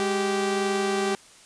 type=tone pair together; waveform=sawtooth; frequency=205.4 / 389 Hz; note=G#3 / G4; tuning=-19 / -13 cents; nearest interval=major seventh; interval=1106 cents; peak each=-25 / -20 dBFS; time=0-1.15 s; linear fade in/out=0 ms; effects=white hiss -51 dBFS RMS until 1.45 s + resampled to 22050 Hz